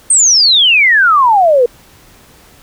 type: exponential sweep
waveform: sine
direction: down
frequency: 8720 to 466.2 Hz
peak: -5 dBFS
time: 0.1-1.66 s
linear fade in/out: 5 ms
effects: pink hiss -43 dBFS RMS until 2.62 s